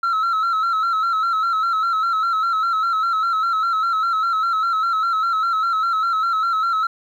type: tone with vibrato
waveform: sine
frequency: 1328 Hz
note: E6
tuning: 12 cents sharp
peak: -14 dBFS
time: 0.03-6.87 s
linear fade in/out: 5 ms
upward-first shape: square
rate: 5 Hz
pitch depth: 51 cents each way
effects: tanh soft clip ceiling -16 dBFS + 9-bit